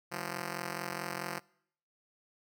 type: ring-modulated tone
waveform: 5% pulse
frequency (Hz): 174.61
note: F3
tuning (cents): 0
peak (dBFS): -22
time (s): 0.11-1.4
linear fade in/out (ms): 20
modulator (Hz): 22.3
effects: noise-tail reverb RT60 0.7 s tail -25 dB re dry